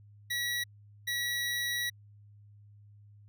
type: tone bursts at uneven times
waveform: 25% pulse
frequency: 1928 Hz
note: B6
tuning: 42 cents flat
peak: -27 dBFS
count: 2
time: 0.3-0.64 / 1.07-1.9 s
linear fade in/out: 10 ms
effects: added 103 Hz sine -53 dBFS peak until 3.28 s